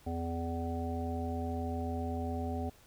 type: harmonic tone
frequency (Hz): 83.7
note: E2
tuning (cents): +27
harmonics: 1 / 3 / 5 / 7 / 9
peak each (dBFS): -36 / -38 / -43 / -45 / -41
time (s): 0.06-2.7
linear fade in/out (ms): 10
effects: pink hiss -61 dBFS RMS until 2.86 s